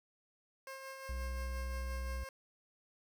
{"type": "tone with tremolo", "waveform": "15% pulse", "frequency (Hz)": 534, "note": "C5", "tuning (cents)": 35, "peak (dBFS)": -38, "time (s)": [0.67, 2.29], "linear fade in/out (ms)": 2, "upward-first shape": "sine", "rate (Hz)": 5.7, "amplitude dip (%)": 35}
{"type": "tone", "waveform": "triangle", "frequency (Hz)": 62.5, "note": "B1", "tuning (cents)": 21, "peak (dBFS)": -35, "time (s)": [1.09, 2.24], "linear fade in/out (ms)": 5}
{"effects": []}